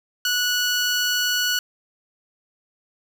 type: tone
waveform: 15% pulse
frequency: 1471 Hz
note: F#6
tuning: 11 cents flat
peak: -13 dBFS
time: 0.25-1.59 s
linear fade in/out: 2 ms
effects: none